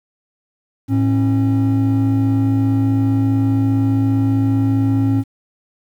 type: tone pair together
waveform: triangle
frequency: 108.95 / 271.7 Hz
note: A2 / C#4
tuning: -17 / -35 cents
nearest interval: octave + major third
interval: 1582 cents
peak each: -13 dBFS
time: 0.88-5.24 s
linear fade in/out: 50 ms
effects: tanh soft clip ceiling -5 dBFS + 8-bit